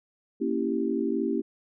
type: chord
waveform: sine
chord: A# diminished seventh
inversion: none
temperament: equal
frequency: 233.1 / 277.2 / 329.6 / 392 Hz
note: A#3 / C#4 / E4 / G4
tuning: 0 / 0 / 0 / 0 cents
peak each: -30 dBFS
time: 0.4-1.42 s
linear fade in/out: 20 ms
effects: none